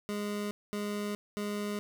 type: tone bursts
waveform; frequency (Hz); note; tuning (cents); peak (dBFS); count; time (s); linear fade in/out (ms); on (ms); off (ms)
25% pulse; 206.6; G#3; -9; -29; 3; 0.09-1.79; 0; 420; 220
effects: none